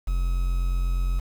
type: tone with quantisation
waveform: triangle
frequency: 44.17 Hz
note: F1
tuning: 20 cents sharp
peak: -19 dBFS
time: 0.07-1.2 s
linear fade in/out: 10 ms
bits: 7
effects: none